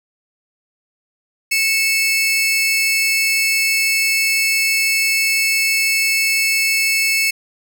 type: tone pair together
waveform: sawtooth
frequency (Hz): 2197 / 2630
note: C#7 / E7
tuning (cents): -16 / -5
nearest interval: minor third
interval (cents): 311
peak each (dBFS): -14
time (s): 1.51-7.31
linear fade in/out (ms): 10
effects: none